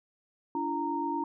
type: tone cluster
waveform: sine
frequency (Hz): 289.5 / 338.2 / 926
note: D4 / E4 / A#5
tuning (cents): -25 / +44 / -12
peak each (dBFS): -34 / -35 / -31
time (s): 0.55-1.24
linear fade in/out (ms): 2
effects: none